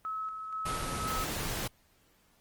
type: tone with tremolo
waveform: sine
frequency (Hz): 1291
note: E6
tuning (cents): -37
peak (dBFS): -33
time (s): 0.05-1.24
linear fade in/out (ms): 0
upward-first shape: square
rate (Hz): 2.1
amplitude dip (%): 40
type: noise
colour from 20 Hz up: pink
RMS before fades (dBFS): -35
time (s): 0.65-1.68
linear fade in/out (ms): 10
effects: pink hiss -67 dBFS RMS until 2.4 s + Opus 24 kbps